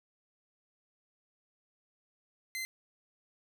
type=tone; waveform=sawtooth; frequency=2068 Hz; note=C7; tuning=21 cents flat; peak=-32 dBFS; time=2.55-2.65 s; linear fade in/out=0 ms; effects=none